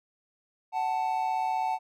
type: tone pair together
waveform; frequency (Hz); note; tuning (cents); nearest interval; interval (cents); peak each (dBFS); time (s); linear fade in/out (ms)
triangle; 747 / 882.5; F#5 / A5; +16 / +5; minor third; 289; -27; 0.72-1.79; 50
effects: none